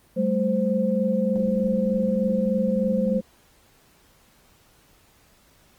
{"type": "tone cluster", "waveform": "sine", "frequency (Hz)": [193.3, 216.6, 520], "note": ["G3", "A3", "C5"], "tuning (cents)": [-24, -27, -11], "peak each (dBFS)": -24, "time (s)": [0.16, 3.21], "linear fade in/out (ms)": 20, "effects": ["pink hiss -58 dBFS RMS until 5.78 s", "Opus 24 kbps"]}